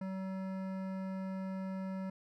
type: tone with hard clipping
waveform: sine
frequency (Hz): 190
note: F#3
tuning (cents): +46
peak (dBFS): -39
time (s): 0.01-2.1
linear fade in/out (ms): 5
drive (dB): 15
effects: none